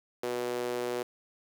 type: tone with high-pass filter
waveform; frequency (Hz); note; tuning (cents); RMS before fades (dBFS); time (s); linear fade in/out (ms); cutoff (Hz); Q
sawtooth; 122.2; B2; -18; -33; 0.23-1.03; 5; 420; 3.6
effects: 10-bit